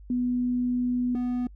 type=tone pair in turn; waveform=sine / triangle; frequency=246.9 / 246.9 Hz; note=B3 / B3; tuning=0 / 0 cents; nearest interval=unison; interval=0 cents; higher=neither; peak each=-23 dBFS; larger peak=neither; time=0.1-1.15 / 1.15-1.47 s; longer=first; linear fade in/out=2 ms; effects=noise-tail reverb RT60 0.1 s tail -26 dB re dry + added 50 Hz sine -44 dBFS peak until 1.55 s